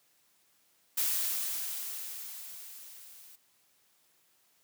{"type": "noise with level ramp", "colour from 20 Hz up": "blue", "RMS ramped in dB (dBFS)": [-29, -54], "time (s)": [0.97, 3.36], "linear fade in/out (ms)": 10, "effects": ["white hiss -69 dBFS RMS until 4.63 s", "high-pass 100 Hz 12 dB/octave"]}